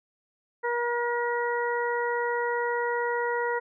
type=harmonic tone; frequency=477.6 Hz; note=A#4; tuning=42 cents sharp; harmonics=1 / 2 / 3 / 4; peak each=-28 / -30 / -34 / -33 dBFS; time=0.63-3.6 s; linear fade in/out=20 ms; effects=none